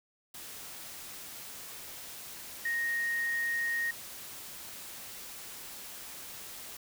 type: tone in noise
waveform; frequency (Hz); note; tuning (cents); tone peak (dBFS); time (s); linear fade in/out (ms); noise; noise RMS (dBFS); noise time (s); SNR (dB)
sine; 1864.7; A#6; 0; -29; 2.65-3.91; 5; white; -45; 0.34-6.77; +13
effects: none